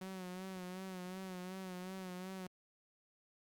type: tone with vibrato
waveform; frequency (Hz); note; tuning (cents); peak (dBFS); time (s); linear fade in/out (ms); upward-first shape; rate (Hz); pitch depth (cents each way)
sawtooth; 185.3; F#3; +3; -40; 0.01-2.47; 5; sine; 2.7; 48
effects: Opus 48 kbps